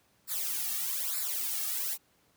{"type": "noise with flanger", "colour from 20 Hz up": "blue", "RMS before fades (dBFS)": -33, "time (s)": [0.27, 1.98], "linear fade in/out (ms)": 50, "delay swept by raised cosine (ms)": [0.32, 2.02], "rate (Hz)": 1.1, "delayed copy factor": -1, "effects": ["pink hiss -68 dBFS RMS until 2.36 s", "high-pass 80 Hz 12 dB/octave"]}